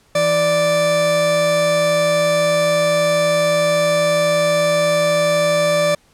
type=tone pair together; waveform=40% pulse; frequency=164.7 / 586.9 Hz; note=E3 / D5; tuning=-1 / -1 cents; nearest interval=octave + minor seventh; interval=2200 cents; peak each=-24 / -13 dBFS; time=0.15-5.95 s; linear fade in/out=5 ms; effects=pink hiss -55 dBFS RMS until 6.13 s + low-pass 11000 Hz 12 dB/octave